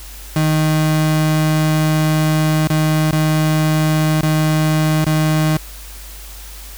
35% pulse tone with dropouts, 155.5 Hz, D#3, 1 cent flat, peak -11 dBFS, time 0.36-5.57 s, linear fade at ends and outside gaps 2 ms, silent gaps 2.673-2.701 / 3.11-3.127 / 4.21-4.231 / 5.044-5.066 s, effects added 50 Hz sine -33 dBFS peak until 6.77 s + white hiss -37 dBFS RMS until 6.77 s

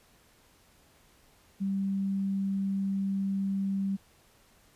sine tone, 195.3 Hz, G3, 6 cents flat, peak -27 dBFS, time 1.6-3.97 s, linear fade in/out 20 ms, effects pink hiss -62 dBFS RMS until 4.75 s + resampled to 32000 Hz

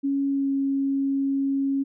sine tone with pitch glide, 277.2 to 274.2 Hz, C#4 to C#4, 0 to -19 cents, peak -21 dBFS, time 0.03-1.84 s, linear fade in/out 20 ms, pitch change -19 cents, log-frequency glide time 0.28-0.51 s, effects none

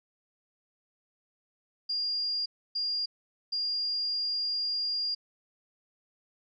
sine tone bursts at uneven times, 4815 Hz, D8, 42 cents sharp, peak -28 dBFS, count 3, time 1.89-2.46 / 2.75-3.06 / 3.52-5.15 s, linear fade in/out 10 ms, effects none

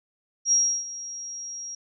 sine tone with ADSR envelope, 5640 Hz, F8, 16 cents sharp, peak -16 dBFS, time 0.45-1.75 s, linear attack 70 ms, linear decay 320 ms, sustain -17 dB, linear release 4 ms, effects none

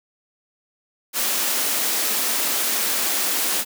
white high-pass noise, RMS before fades -22 dBFS, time 1.13-3.65 s, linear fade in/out 50 ms, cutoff 200 Hz, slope 96 dB/octave, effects none

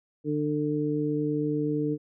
harmonic tone, 149.3 Hz, D3, 29 cents sharp, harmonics 1 / 2 / 3, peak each -31 / -27 / -30 dBFS, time 0.24-1.98 s, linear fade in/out 50 ms, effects none

